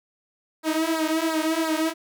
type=tone with flanger; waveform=sawtooth; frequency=320 Hz; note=D#4; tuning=49 cents sharp; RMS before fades=-24 dBFS; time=0.63-1.94 s; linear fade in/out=50 ms; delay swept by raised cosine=0.32 to 4.42 ms; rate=2.9 Hz; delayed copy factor=-1; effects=none